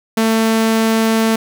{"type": "tone", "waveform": "sawtooth", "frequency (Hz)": 223.3, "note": "A3", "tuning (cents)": 26, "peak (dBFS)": -8, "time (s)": [0.17, 1.36], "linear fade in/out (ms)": 5, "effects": []}